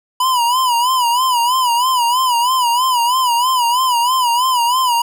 square tone with vibrato, 987.8 Hz, B5, in tune, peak -13 dBFS, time 0.2-5.02 s, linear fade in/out 5 ms, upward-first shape sine, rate 3.1 Hz, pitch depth 100 cents each way, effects none

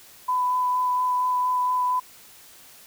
sine tone with vibrato, 1000 Hz, B5, 21 cents sharp, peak -20 dBFS, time 0.28-2 s, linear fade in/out 10 ms, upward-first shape sine, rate 4.3 Hz, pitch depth 10 cents each way, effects white hiss -49 dBFS RMS until 2.86 s

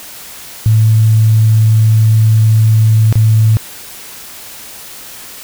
sine tone with dropouts, 110 Hz, A2, in tune, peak -5 dBFS, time 0.66-3.57 s, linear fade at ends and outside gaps 0 ms, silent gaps 3.126-3.155 s, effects white hiss -31 dBFS RMS until 5.43 s

